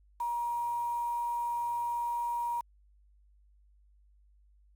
sine tone with quantisation, 949 Hz, A#5, 31 cents sharp, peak -30 dBFS, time 0.2-2.61 s, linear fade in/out 5 ms, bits 8, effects added 50 Hz sine -60 dBFS peak until 4.75 s + AAC 64 kbps

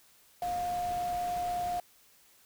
sine tone in noise, 709 Hz, F5, 26 cents sharp, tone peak -30 dBFS, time 0.42-1.8 s, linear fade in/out 2 ms, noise pink, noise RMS -45 dBFS, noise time 0.42-1.8 s, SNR +12 dB, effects white hiss -62 dBFS RMS until 2.45 s

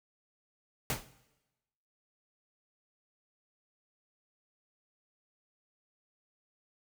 pink noise with exponential decay, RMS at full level -28 dBFS, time 0.9-1.09 s, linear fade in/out 1 ms, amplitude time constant 40 ms, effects noise-tail reverb RT60 1.0 s tail -17 dB re dry

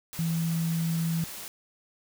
sine tone in noise, 164.81 Hz, E3, in tune, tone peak -25 dBFS, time 0.19-1.24 s, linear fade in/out 0 ms, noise white, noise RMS -40 dBFS, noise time 0.13-1.48 s, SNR +12 dB, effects none

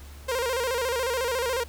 sawtooth tone with vibrato, 497.3 Hz, B4, 12 cents sharp, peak -21 dBFS, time 0.28-1.64 s, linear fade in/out 10 ms, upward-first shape square, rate 14 Hz, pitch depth 94 cents each way, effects added 71 Hz sine -42 dBFS peak until 1.68 s + pink hiss -50 dBFS RMS until 1.68 s

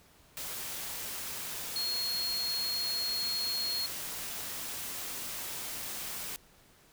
sine tone in noise, 4292 Hz, C8, 43 cents sharp, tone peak -31 dBFS, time 1.76-3.86 s, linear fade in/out 0 ms, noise white, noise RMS -39 dBFS, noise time 0.37-6.36 s, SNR +5 dB, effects pink hiss -61 dBFS RMS until 6.92 s

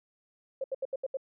sine tone bursts, 534 Hz, C5, 35 cents sharp, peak -29 dBFS, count 6, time 0.61-1.171 s, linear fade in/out 5 ms, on 31 ms, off 75 ms, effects none

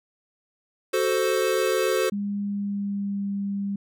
square chord, F# diminished, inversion none, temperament equal with one note detuned, 373 / 440 / 523.3 Hz, F#4 / A4 / C5, +14 / 0 / 0 cents, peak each -26 dBFS, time 0.93-2.1 s, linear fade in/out 10 ms
sine tone with pitch glide, 202.5 to 199.48 Hz, G#3 to G3, -43 to +30 cents, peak -25 dBFS, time 2.12-3.76 s, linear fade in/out 5 ms, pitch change -27 cents, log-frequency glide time 2.42-3.27 s
effects none

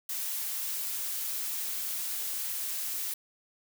blue noise, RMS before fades -34 dBFS, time 0.09-3.14 s, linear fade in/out 5 ms, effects none

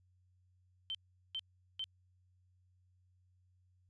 sine tone bursts, 3101 Hz, G7, 19 cents flat, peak -37 dBFS, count 3, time 0.9-1.841 s, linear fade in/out 0 ms, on 47 ms, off 400 ms, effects added 91 Hz sine -68 dBFS peak until 3.89 s + resampled to 24000 Hz

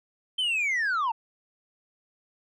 sine linear sweep, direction down, 3136 to 864 Hz, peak -21 dBFS, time 0.38-1.12 s, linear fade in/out 10 ms, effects tanh soft clip ceiling -23 dBFS

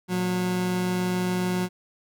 30% pulse tone pair together, 114.34 / 181.5 Hz, A#2 / F#3, -33 / -33 cents, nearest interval minor sixth, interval 800 cents, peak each -33 / -21 dBFS, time 0.08-1.69 s, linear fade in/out 50 ms, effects none

